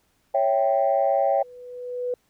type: chord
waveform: sine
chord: C# diminished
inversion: none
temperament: equal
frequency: 554.4 / 659.3 / 784 Hz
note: C#5 / E5 / G5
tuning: 0 / 0 / 0 cents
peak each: -21 / -23 / -22 dBFS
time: 0.34-1.43 s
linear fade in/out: 10 ms
type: tone with exponential growth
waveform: sine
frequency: 493.9 Hz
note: B4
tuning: in tune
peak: -22 dBFS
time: 0.85-2.14 s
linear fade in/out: 2 ms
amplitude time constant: 280 ms
effects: tanh soft clip ceiling -10 dBFS + pink hiss -67 dBFS RMS until 2.29 s